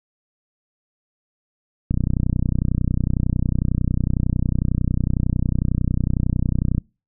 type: click train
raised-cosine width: 5 ms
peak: -7 dBFS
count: 152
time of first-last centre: 1.91-6.781 s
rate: 31 Hz
effects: noise-tail reverb RT60 0.3 s tail -26 dB re dry